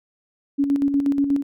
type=tone with tremolo; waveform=sine; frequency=280.7 Hz; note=C#4; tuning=22 cents sharp; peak=-15 dBFS; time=0.58-1.43 s; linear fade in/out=20 ms; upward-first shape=square; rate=8.3 Hz; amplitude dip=50%; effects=none